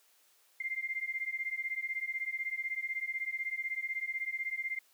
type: beating tone pair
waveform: sine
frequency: 2093 / 2109 Hz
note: C7 / C7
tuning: 0 / +13 cents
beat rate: 16 Hz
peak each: -37 / -37 dBFS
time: 0.6-4.79 s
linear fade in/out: 5 ms
effects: white hiss -67 dBFS RMS until 4.93 s + high-pass 400 Hz 12 dB/octave